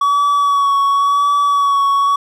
triangle tone with vibrato, 1131 Hz, C#6, 34 cents sharp, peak -9 dBFS, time 0.01-2.16 s, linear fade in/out 5 ms, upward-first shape sine, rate 0.93 Hz, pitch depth 25 cents each way, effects none

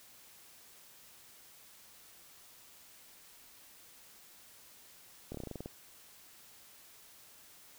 slowing click train, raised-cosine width 2 ms, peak -28 dBFS, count 10, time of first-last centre 5.32-5.659 s, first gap 25 ms, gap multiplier 1.1, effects white hiss -58 dBFS RMS until 7.78 s

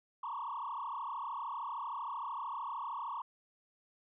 sine tone with frequency modulation, 1027 Hz, C6, 33 cents flat, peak -36 dBFS, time 0.23-3.22 s, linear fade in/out 5 ms, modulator 33.1 Hz, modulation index 3.9, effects tanh soft clip ceiling -33 dBFS

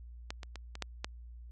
clicks, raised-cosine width 0.2 ms, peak -20 / -26 / -26 / -26 / -17 / -17 dBFS, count 6, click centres 0.305 / 0.432 / 0.557 / 0.754 / 0.823 / 1.045 s, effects added 59 Hz sine -46 dBFS peak until 1.51 s + AAC 32 kbps

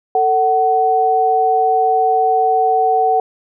sine tone pair together, 446.4 / 750 Hz, A4 / F#5, +25 / +23 cents, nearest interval major sixth, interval 898 cents, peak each -17 / -12 dBFS, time 0.15-3.2 s, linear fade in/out 2 ms, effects none

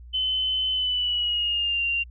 sine tone with pitch glide, 3042 to 2773 Hz, F#7 to F7, +47 to -13 cents, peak -22 dBFS, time 0.13-2.04 s, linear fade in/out 20 ms, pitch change -160 cents, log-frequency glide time 0.72-1.83 s, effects added 60 Hz sine -41 dBFS peak until 2.1 s

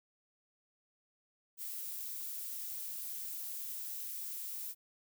violet noise, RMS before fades -42 dBFS, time 1.57-4.75 s, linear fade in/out 50 ms, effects none

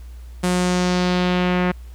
sawtooth tone with low-pass filter sweep, 180 Hz, F#3, 47 cents flat, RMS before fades -19 dBFS, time 0.43-1.72 s, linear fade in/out 10 ms, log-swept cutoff 10000 to 2100 Hz, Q 1.6, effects added 60 Hz sine -34 dBFS peak until 1.94 s + pink hiss -54 dBFS RMS until 1.94 s

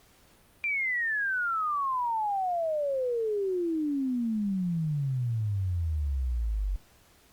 sine exponential sweep, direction down, 2391 to 45.73 Hz, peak -26 dBFS, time 0.64-6.76 s, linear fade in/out 0 ms, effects pink hiss -60 dBFS RMS until 7.32 s + Opus 48 kbps

